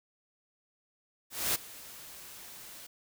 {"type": "noise with ADSR envelope", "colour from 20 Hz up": "white", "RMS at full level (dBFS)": -28, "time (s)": [1.3, 2.87], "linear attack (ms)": 250, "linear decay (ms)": 13, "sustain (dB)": -20, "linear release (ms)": 8, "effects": []}